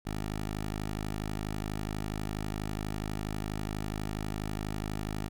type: tone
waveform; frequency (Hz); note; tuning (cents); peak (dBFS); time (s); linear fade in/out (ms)
10% pulse; 52.2; G#1; +10; -25; 0.05-5.29; 20
effects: none